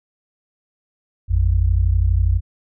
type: tone pair together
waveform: sine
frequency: 55 / 87.31 Hz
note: A1 / F2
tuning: 0 / 0 cents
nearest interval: minor sixth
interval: 800 cents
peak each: -16 dBFS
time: 1.28-2.41 s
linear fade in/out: 50 ms
effects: none